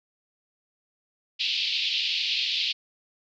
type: band-pass noise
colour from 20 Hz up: pink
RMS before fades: -27 dBFS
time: 1.39-2.73 s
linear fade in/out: 20 ms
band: 2600 to 4600 Hz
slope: 48 dB/octave
effects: none